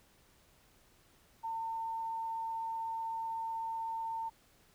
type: tone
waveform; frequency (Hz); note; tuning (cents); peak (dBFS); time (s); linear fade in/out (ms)
sine; 904; A5; +47; -35; 1.43-4.3; 20
effects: pink hiss -66 dBFS RMS until 4.74 s